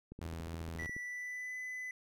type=click train; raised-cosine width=3 ms; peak=-34 dBFS; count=13; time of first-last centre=0.12-0.965 s; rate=14.2 Hz
type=tone with vibrato; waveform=sawtooth; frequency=82.41 Hz; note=E2; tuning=in tune; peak=-37 dBFS; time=0.21-0.87 s; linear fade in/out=5 ms; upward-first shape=sine; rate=17 Hz; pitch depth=33 cents each way
type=tone with pitch glide; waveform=triangle; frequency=1959 to 2007 Hz; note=B6 to B6; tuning=-15 to +27 cents; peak=-38 dBFS; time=0.79-1.91 s; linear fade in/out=2 ms; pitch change=+42 cents; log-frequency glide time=0.92-1.56 s
effects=none